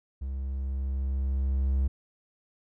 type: tone with level ramp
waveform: triangle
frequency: 66.9 Hz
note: C2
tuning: 39 cents sharp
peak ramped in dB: -29 to -20 dBFS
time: 0.21-1.88 s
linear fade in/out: 10 ms
effects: none